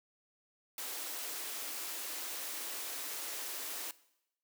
white high-pass noise, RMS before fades -41 dBFS, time 0.78-3.91 s, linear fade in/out 2 ms, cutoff 260 Hz, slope 96 dB/octave, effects noise-tail reverb RT60 0.8 s tail -19 dB re dry

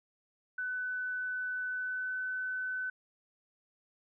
sine tone with pitch glide, 1501 to 1510.6 Hz, F#6 to F#6, +24 to +35 cents, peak -33 dBFS, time 0.58-2.9 s, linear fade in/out 5 ms, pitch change +11 cents, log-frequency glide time 1.7-2.16 s, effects none

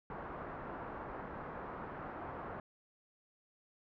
white low-pass noise, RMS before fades -45 dBFS, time 0.1-2.6 s, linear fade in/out 2 ms, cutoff 1300 Hz, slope 24 dB/octave, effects none

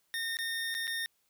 25% pulse tone with dropouts, 1831 Hz, A#6, 32 cents flat, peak -29 dBFS, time 0.14-1.06 s, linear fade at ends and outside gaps 0 ms, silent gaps 0.37-0.388 / 0.743-0.749 / 0.871-0.877 s, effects white hiss -74 dBFS RMS until 1.29 s

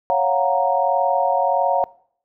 sine chord, Gb major seventh, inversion second, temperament equal, 554.4 / 698.5 / 740 / 932.3 Hz, Db5 / F5 / Gb5 / Bb5, 0 / 0 / 0 / 0 cents, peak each -21 dBFS, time 0.1-1.84 s, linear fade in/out 0 ms, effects noise-tail reverb RT60 0.6 s tail -22 dB re dry

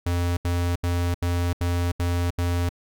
square tone bursts, 87.31 Hz, F2, in tune, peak -22 dBFS, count 7, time 0.06-2.692 s, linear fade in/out 5 ms, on 310 ms, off 77 ms, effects none

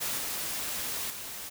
white noise with level steps, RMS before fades -32 / -34 / -40 dBFS, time 0-1.5 s, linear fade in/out 20 ms, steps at 0.18 / 1.1 s, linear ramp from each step 2 ms, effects none

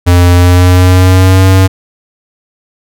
square tone with pitch glide, 88.3 to 94.64 Hz, F2 to F#2, +20 to +40 cents, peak -3 dBFS, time 0.06-1.68 s, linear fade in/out 20 ms, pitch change +120 cents, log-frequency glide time 0.34-1.45 s, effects none

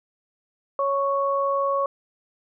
sine tone pair together, 554.4 / 1108.8 Hz, C#5 / C#6, 0 / 0 cents, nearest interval octave, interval 1200 cents, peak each -23 / -23 dBFS, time 0.79-1.86 s, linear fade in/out 2 ms, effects none

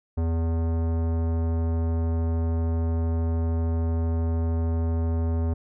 sine tone with tanh clipping, 82.41 Hz, E2, in tune, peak -24 dBFS, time 0.17-5.54 s, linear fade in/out 10 ms, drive 18 dB, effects none

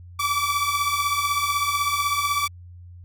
sawtooth beating tone pair, 1146 / 1162 Hz, D6 / D6, -43 / -19 cents, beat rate 16 Hz, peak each -21 / -20 dBFS, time 0.19-2.48 s, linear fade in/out 10 ms, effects added 88 Hz sine -40 dBFS peak until 3.04 s

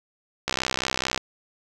click train, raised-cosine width 0.2 ms, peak -6 dBFS, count 46, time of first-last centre 0.48-1.177 s, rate 64.6 Hz, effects none

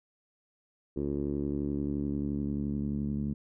10% pulse tone with low-pass filter sweep, 71.5 Hz, D2, 46 cents flat, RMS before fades -32 dBFS, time 0.96-3.34 s, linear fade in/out 10 ms, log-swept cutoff 370 to 210 Hz, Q 2.6, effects none

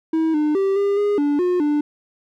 triangle tone with pitch steps, 321.4 / 301.4 / 389.8 / 401.2 / 410.7 / 289.9 / 359.1 / 295.5 Hz, E4 / D4 / G4 / G4 / G#4 / D4 / F4 / D4, -44 / +45 / -10 / +40 / -19 / -22 / +48 / +11 cents, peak -14 dBFS, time 0.13-1.81 s, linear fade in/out 5 ms, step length 210 ms, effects none

